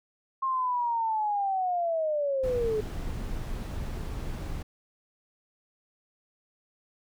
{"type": "linear sweep", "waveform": "sine", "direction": "down", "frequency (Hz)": [1072, 419.4], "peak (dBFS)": -25, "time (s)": [0.42, 2.81], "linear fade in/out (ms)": 10}
{"type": "noise", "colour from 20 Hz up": "brown", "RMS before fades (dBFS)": -34, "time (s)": [2.43, 4.63], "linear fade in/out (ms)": 10}
{"effects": []}